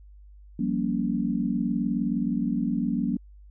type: chord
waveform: sine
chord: G half-diminished seventh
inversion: third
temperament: just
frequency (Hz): 176.4 / 196 / 235.2 / 282.2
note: F3 / G3 / Bb3 / Db4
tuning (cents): +18 / 0 / +16 / +31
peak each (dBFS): -31 / -29 / -27 / -30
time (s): 0.59-3.17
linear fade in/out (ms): 5
effects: added 50 Hz sine -46 dBFS peak until 3.5 s